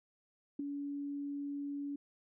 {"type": "tone with ADSR envelope", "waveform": "sine", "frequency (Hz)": 284.5, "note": "C#4", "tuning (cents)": 45, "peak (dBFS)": -31, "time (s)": [0.59, 1.96], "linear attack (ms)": 6, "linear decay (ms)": 7, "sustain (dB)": -6, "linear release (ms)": 6, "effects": []}